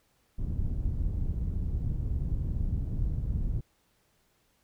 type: low-pass noise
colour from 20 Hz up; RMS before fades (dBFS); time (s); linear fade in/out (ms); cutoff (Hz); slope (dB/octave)
pink; -30; 0.38-3.61; 10; 120; 12
effects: pink hiss -70 dBFS RMS until 4.63 s